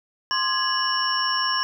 sine tone cluster, 1045 / 1190 / 1667 / 2944 / 5460 Hz, C6 / D6 / G#6 / F#7 / F8, -2 / +22 / +6 / -9 / -40 cents, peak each -25 / -34 / -27 / -30 / -25 dBFS, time 0.31-1.63 s, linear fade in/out 0 ms, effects 9-bit

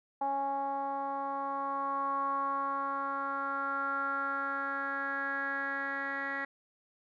10% pulse tone with low-pass filter sweep, 276 Hz, C#4, 7 cents flat, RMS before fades -34 dBFS, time 0.21-6.45 s, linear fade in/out 5 ms, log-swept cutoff 850 to 1900 Hz, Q 7.1, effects none

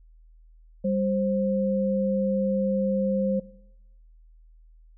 sine tone pair together, 197.4 / 527 Hz, G3 / C5, +12 / +12 cents, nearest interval octave + perfect fourth, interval 1700 cents, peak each -24 / -26 dBFS, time 0.84-3.4 s, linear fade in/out 10 ms, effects noise-tail reverb RT60 0.9 s tail -20 dB re dry + added 40 Hz sine -50 dBFS peak until 4.97 s

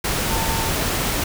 sine tone in noise, 901 Hz, A5, 41 cents sharp, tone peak -27 dBFS, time 0.3-0.69 s, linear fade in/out 5 ms, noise pink, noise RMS -22 dBFS, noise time 0.04-1.24 s, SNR -8 dB, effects none

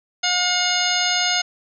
harmonic tone with a mistuned harmonic, 719 Hz, F#5, 50 cents flat, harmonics 1 / 2 / 3 / 4 / 5 / 6 / 7 / 9, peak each -26 / -26 / -26 / -26 / -26 / -26 / -26 / -26 dBFS, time 0.23-1.42 s, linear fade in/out 10 ms, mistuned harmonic 6, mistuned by -28 cents, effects none

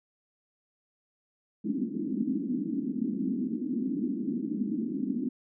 pink band-pass noise, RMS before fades -31 dBFS, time 1.64-5.29 s, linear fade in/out 10 ms, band 210 to 300 Hz, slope 48 dB/octave, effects none

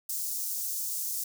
white high-pass noise, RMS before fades -33 dBFS, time 0.09-1.24 s, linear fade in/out 5 ms, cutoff 5700 Hz, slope 24 dB/octave, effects none

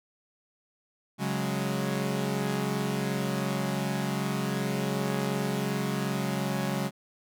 sawtooth chord, C# suspended fourth, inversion none, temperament equal, 138.59 / 185 / 207.7 Hz, C#3 / F#3 / G#3, 0 / 0 / 0 cents, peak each -28 dBFS, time 1.18-6.91 s, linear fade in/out 50 ms, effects none

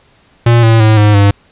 square tone with pitch steps, 117.9 / 113.36 / 108.99 / 104.79 / 100.76 Hz, A#2 / A#2 / A2 / G#2 / G2, +20 / -48 / -16 / +16 / +48 cents, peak -5 dBFS, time 0.46-1.31 s, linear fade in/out 5 ms, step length 170 ms, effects pink hiss -49 dBFS RMS until 1.51 s + resampled to 8000 Hz

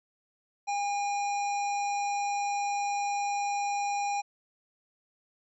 harmonic tone, 811 Hz, G#5, 41 cents flat, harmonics 1 / 3 / 5 / 7 / 9, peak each -28 / -38 / -48 / -43 / -47 dBFS, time 0.67-4.22 s, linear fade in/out 20 ms, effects none

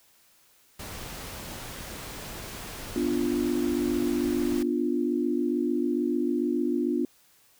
pink noise, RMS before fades -39 dBFS, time 0.79-4.63 s, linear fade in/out 5 ms
sine chord, B diminished, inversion none, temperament equal, 246.9 / 293.7 / 349.2 Hz, B3 / D4 / F4, 0 / 0 / 0 cents, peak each -28 dBFS, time 2.96-7.05 s, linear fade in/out 2 ms
effects white hiss -61 dBFS RMS until 7.59 s

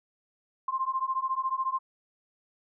sine beating tone pair, 1046.5 / 1060.5 Hz, C6 / C6, 0 / +23 cents, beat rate 14 Hz, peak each -30 dBFS, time 0.68-1.79 s, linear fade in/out 5 ms, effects none

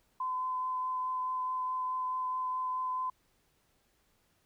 sine tone with vibrato, 1020 Hz, C6, 44 cents flat, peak -31 dBFS, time 0.2-3.1 s, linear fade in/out 5 ms, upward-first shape triangle, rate 4.7 Hz, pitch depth 11 cents each way, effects pink hiss -72 dBFS RMS until 4.45 s

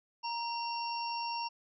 harmonic tone with a mistuned harmonic, 915 Hz, A#5, 32 cents flat, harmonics 1 / 3 / 5 / 6, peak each -35 / -44 / -49 / -41 dBFS, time 0.23-1.49 s, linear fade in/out 20 ms, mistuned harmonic 1, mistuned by +40 cents, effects none

